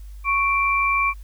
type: tone pair together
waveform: sine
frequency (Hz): 1108.7 / 2351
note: C#6 / D7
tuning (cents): 0 / +1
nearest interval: octave + minor second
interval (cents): 1301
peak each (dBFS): -20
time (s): 0.24-1.14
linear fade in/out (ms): 50
effects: added 50 Hz sine -35 dBFS peak until 1.23 s + white hiss -58 dBFS RMS until 1.23 s